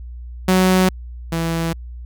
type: tone pair in turn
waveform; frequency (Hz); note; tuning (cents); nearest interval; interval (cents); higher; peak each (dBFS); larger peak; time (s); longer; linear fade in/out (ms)
sawtooth; 185.7 / 165.44; F#3 / E3; +7 / +7; major second; 200; first; -8 / -15; first; 0.48-0.89 / 1.32-1.73; neither; 5
effects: added 60 Hz sine -30 dBFS peak until 2.05 s